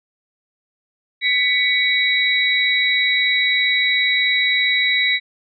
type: tone cluster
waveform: sine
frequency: 1987 / 2244 / 3879 Hz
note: B6 / C#7 / B7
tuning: +10 / +21 / -32 cents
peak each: -19 dBFS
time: 1.21-5.2 s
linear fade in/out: 50 ms
effects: none